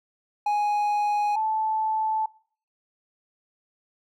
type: tone pair in turn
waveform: triangle / sine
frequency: 830.6 / 873.6 Hz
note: G#5 / A5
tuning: 0 / -13 cents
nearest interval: minor second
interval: 87 cents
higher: second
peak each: -19 / -22 dBFS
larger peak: first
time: 0.46-1.36 / 1.36-2.26 s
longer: neither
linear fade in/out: 5 ms
effects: noise-tail reverb RT60 0.5 s tail -22 dB re dry